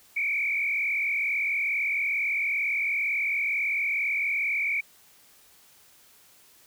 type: tone with frequency modulation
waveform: sine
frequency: 2282 Hz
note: C#7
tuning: 50 cents sharp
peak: -24 dBFS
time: 0.16-4.81 s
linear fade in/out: 10 ms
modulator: 42.2 Hz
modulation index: 2.1
effects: white hiss -57 dBFS RMS until 6.66 s